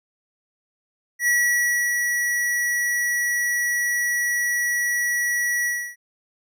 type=tone with ADSR envelope; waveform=square; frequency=1933 Hz; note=B6; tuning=38 cents flat; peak=-17 dBFS; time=1.19-5.96 s; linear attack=83 ms; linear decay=650 ms; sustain=-4 dB; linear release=300 ms; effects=none